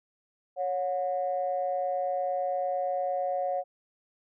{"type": "tone pair together", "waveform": "sine", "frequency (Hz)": [554.4, 725.6], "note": ["C#5", "F#5"], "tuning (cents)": [0, -34], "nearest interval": "perfect fourth", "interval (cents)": 466, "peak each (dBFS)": [-29, -29], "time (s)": [0.56, 3.64], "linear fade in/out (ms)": 50, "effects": ["tanh soft clip ceiling -19 dBFS"]}